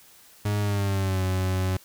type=tone with pitch glide; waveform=40% pulse; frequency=103.5 to 93.28 Hz; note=G#2 to F#2; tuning=-5 to +15 cents; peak=-22 dBFS; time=0.45-1.77 s; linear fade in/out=5 ms; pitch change=-180 cents; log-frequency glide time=0.6-1.23 s; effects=white hiss -53 dBFS RMS until 1.84 s